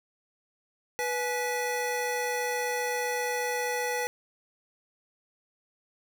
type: tone cluster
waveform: square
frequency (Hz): 491.4 / 844 / 1960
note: B4 / G#5 / B6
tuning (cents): -9 / +28 / -14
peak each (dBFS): -32 / -34 / -34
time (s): 0.99-4.07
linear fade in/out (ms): 0
effects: none